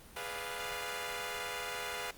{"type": "chord", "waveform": "10% pulse", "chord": "G# diminished seventh", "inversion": "none", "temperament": "equal", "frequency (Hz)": [415.3, 493.9, 587.3, 698.5], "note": ["G#4", "B4", "D5", "F5"], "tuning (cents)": [0, 0, 0, 0], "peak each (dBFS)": [-36, -33, -39, -34], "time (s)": [0.16, 2.11], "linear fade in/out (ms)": 5, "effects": ["pink hiss -55 dBFS RMS until 2.17 s", "Opus 24 kbps"]}